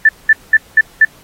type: tone bursts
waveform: sine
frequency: 1763 Hz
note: A6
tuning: 3 cents sharp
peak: -3 dBFS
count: 5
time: 0.05-1.05 s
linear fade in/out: 5 ms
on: 40 ms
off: 200 ms
effects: pink hiss -45 dBFS RMS until 1.23 s + AAC 48 kbps